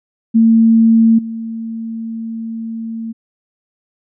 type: tone with level steps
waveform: sine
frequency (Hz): 226.1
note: A3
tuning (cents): +47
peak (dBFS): -6 / -21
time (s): 0.34-3.13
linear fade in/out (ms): 20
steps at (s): 1.18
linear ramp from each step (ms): 10
effects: none